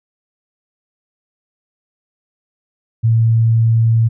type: tone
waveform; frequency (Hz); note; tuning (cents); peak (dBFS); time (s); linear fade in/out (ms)
sine; 113.8; A#2; -41; -9; 3.03-4.09; 20
effects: none

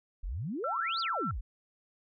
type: exponential two-way sweep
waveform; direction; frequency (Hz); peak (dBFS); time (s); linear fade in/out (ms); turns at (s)
sine; up then down; 36 to 4962 to 36; -33; 0.23-1.41; 10; 1
type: tone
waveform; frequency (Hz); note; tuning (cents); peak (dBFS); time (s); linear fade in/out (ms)
sine; 1344; E6; +33; -32; 0.64-1.31; 2
effects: none

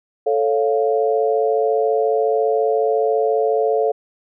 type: chord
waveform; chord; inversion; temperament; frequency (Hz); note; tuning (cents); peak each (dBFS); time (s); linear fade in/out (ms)
sine; A augmented; none; equal; 440 / 554.4 / 698.5; A4 / C#5 / E#5; 0 / 0 / 0; -17 / -21 / -21; 0.26-3.92; 10
effects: none

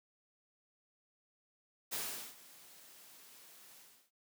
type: noise with ADSR envelope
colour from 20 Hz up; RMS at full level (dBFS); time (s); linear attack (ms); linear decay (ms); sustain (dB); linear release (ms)
white; -38; 1.91-4.11; 23; 410; -20; 330
effects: high-pass 150 Hz 12 dB/octave

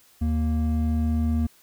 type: tone pair together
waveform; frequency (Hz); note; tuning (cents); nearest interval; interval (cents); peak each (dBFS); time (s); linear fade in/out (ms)
triangle; 77.79 / 233.1; D#2 / A#3; 0 / 0; octave + perfect fifth; 1900; -20 / -23; 0.21-1.47; 10
effects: white hiss -57 dBFS RMS until 1.62 s

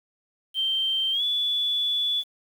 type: tone with pitch glide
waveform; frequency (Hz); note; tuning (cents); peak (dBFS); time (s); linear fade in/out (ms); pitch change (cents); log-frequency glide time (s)
sine; 3136 to 3440; G7 to A7; 0 to -40; -22; 0.54-2.24; 50; +160; 1.12-1.23
effects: 8-bit

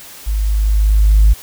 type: tone with level ramp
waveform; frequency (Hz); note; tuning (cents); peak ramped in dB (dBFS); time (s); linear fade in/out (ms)
sine; 52; G#1; +3; -14 to -3; 0.26-1.34; 20
effects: tanh soft clip ceiling -2 dBFS + white hiss -36 dBFS RMS until 1.42 s

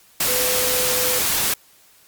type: tone in noise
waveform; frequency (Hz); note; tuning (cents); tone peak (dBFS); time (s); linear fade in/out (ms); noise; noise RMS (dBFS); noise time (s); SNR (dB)
sine; 502; B4; +28; -25; 0.28-1.19; 5; white; -20; 0.2-1.54; -8
effects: white hiss -53 dBFS RMS until 2.07 s + Opus 48 kbps

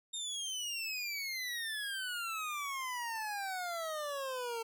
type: exponential sweep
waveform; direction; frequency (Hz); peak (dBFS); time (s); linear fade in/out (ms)
25% pulse; down; 3699 to 449; -33; 0.13-4.63; 10
effects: none

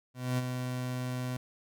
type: tone with ADSR envelope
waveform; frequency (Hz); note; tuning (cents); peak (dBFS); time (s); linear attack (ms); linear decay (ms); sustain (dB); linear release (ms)
30% pulse; 126.1; B2; +36; -24; 0.14-1.37; 240; 29; -6; 4
effects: none

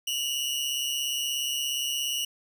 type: tone pair together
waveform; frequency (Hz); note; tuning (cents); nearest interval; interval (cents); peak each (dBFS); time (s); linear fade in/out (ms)
sawtooth; 2823 / 2960; F7 / F#7; +18 / 0; minor second; 82; -27; 0.07-2.25; 5
effects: none

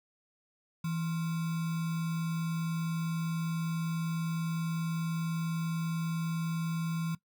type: tone with sample-and-hold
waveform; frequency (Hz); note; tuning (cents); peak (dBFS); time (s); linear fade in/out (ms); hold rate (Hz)
sine; 164.81; E3; 0; -30; 0.84-7.15; 5; 1225
effects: noise-tail reverb RT60 0.1 s tail -18 dB re dry

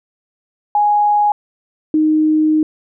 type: tone pair in turn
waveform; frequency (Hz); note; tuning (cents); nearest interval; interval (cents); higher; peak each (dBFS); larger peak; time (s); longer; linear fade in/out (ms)
sine; 830.6 / 309.8; G#5 / D#4; 0 / -7; octave + perfect fourth; 1707; first; -10; neither; 0.75-1.32 / 1.94-2.63; second; 2
effects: none

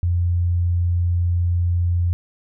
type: tone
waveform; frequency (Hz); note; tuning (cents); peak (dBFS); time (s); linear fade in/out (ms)
sine; 87.3; F2; 0; -16; 0.03-2.13; 0
effects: none

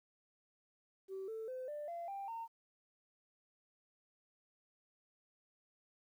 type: tone with pitch steps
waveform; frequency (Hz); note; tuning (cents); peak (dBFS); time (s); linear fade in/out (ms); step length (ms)
sine; 384.1 / 443.8 / 512.7 / 592.4 / 684.4 / 790.7 / 913.5; G4 / A4 / C5 / D5 / F5 / G5 / A#5; -35 / +15 / -35 / +15 / -35 / +15 / -35; -40; 1.08-2.48; 50; 200
effects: tanh soft clip ceiling -38 dBFS + 12-bit

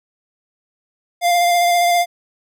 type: tone with vibrato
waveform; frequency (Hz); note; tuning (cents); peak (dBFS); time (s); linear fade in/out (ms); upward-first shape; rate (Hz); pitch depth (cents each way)
square; 698.5; F5; 0; -13; 1.21-2.06; 50; sine; 15; 17
effects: none

